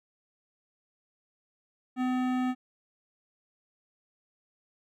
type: tone with hard clipping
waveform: sine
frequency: 253.8 Hz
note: B3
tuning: 47 cents sharp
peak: -28 dBFS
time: 1.96-2.55 s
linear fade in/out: 50 ms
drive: 16 dB
effects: none